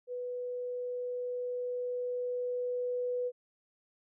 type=tone with level ramp; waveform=sine; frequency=493.9 Hz; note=B4; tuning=in tune; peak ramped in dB=-35 to -30 dBFS; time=0.07-3.32 s; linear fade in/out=50 ms; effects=none